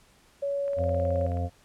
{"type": "tone with pitch glide", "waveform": "sine", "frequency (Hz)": [562, 554.6], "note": ["C#5", "C#5"], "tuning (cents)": [24, 1], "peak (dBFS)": -26, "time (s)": [0.42, 1.27], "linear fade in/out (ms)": 10, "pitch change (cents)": -23, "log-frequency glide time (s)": [0.9, 1.1]}
{"type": "click train", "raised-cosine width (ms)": 0.5, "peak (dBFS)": -33, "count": 14, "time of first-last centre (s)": [0.68, 1.371], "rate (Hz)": 18.8}
{"type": "harmonic tone", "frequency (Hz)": 87.31, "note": "F2", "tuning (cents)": 0, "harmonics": [1, 2, 3, 5, 6, 7, 8], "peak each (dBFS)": [-27, -40, -38, -44, -38, -45, -36], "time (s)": [0.76, 1.5], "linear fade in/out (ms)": 50}
{"effects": ["pink hiss -60 dBFS RMS until 1.64 s", "low-pass 11000 Hz 12 dB/octave"]}